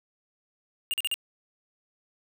square tone bursts, 2823 Hz, F7, 18 cents sharp, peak -26 dBFS, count 4, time 0.91-1.141 s, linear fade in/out 0 ms, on 27 ms, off 41 ms, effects none

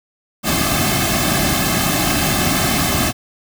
pink noise with comb filter, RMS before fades -17 dBFS, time 0.43-3.13 s, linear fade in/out 50 ms, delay 2.1 ms, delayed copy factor -0.85, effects none

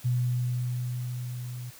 sine tone with level ramp, 123.47 Hz, B2, in tune, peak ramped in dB -22 to -35 dBFS, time 0.04-1.71 s, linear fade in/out 20 ms, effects white hiss -50 dBFS RMS until 1.79 s

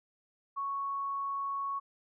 sine tone, 1108.7 Hz, C#6, in tune, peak -32 dBFS, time 0.56-1.8 s, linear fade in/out 20 ms, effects none

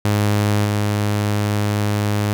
sawtooth tone with level steps, 103.83 Hz, G#2, in tune, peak -11 / -13 dBFS, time 0.05-2.33 s, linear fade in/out 0 ms, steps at 0.64 s, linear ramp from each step 20 ms, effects none

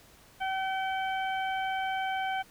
harmonic tone with a mistuned harmonic, 764 Hz, G5, 45 cents flat, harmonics 1 / 2 / 3 / 4, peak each -30 / -36 / -40 / -42 dBFS, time 0.4-2.43 s, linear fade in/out 20 ms, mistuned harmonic 4, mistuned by +23 cents, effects pink hiss -57 dBFS RMS until 2.5 s

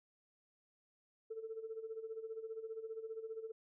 sine tone with tremolo, 445.2 Hz, A4, 20 cents sharp, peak -39 dBFS, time 1.3-3.52 s, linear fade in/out 10 ms, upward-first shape sine, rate 15 Hz, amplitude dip 75%, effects tanh soft clip ceiling -35 dBFS

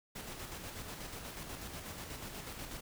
pink noise with tremolo, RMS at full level -44 dBFS, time 0.15-2.81 s, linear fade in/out 10 ms, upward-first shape square, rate 8.2 Hz, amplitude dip 35%, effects none

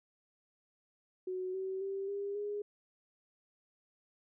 sine tone with pitch steps, 370 / 380.2 / 390.6 / 401.4 / 412.4 Hz, F#4 / F#4 / G4 / G4 / G#4, 0 / +47 / -6 / +41 / -12 cents, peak -35 dBFS, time 1.27-2.62 s, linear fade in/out 5 ms, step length 270 ms, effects none

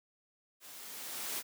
white noise with level ramp, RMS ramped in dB -52 to -36 dBFS, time 0.6-1.43 s, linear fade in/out 50 ms, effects high-pass 200 Hz 12 dB/octave

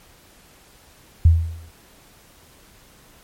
sine tone with exponential decay, 82.41 Hz, E2, in tune, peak -6 dBFS, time 1.25-1.71 s, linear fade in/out 5 ms, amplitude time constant 100 ms, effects pink hiss -51 dBFS RMS until 3.23 s + MP3 64 kbps

